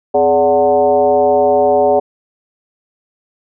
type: tone with frequency modulation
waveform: sine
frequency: 579 Hz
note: D5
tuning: 25 cents flat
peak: -8 dBFS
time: 0.14-2 s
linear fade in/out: 10 ms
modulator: 161 Hz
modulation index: 1.3
effects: none